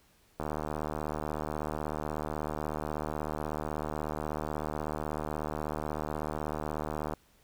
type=click train; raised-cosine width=1 ms; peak=-20 dBFS; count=515; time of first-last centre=0.4-7.137 s; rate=76.3 Hz; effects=pink hiss -65 dBFS RMS until 7.43 s